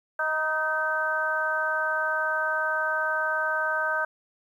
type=harmonic tone with a mistuned harmonic; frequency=313.4 Hz; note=D#4; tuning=13 cents sharp; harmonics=2 / 3 / 4 / 5; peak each=-31 / -32 / -31 / -26 dBFS; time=0.19-4.05 s; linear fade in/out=5 ms; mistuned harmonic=5; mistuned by=-25 cents; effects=10-bit